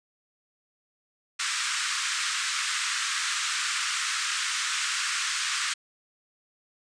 pink band-pass noise, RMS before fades -29 dBFS, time 1.39-5.74 s, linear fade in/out 10 ms, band 1200 to 9000 Hz, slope 48 dB/octave, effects resampled to 22050 Hz

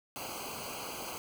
pink noise with comb filter, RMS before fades -41 dBFS, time 0.16-1.18 s, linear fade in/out 0 ms, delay 0.55 ms, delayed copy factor -0.95, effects none

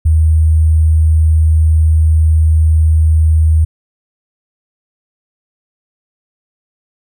sine tone with sample-and-hold, 79 Hz, D#2, 27 cents sharp, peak -6 dBFS, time 0.05-3.65 s, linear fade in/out 10 ms, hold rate 8820 Hz, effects none

